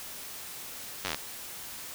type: slowing click train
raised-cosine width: 0.2 ms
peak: -13 dBFS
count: 9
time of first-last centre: 1.05-1.145 s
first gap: 10 ms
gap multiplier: 1.05
effects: white hiss -42 dBFS RMS until 1.94 s